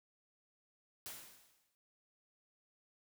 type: noise with exponential decay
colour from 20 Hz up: white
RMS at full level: -45 dBFS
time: 1.06-1.75 s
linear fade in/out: 0 ms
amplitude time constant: 150 ms
effects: none